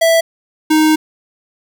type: tone pair in turn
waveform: square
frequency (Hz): 659.3 / 311.1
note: E5 / D#4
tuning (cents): 0 / 0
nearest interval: octave + minor second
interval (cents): 1300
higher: first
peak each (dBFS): -9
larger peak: neither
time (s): 0.01-0.21 / 0.7-0.96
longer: second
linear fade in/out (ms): 10
effects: 8-bit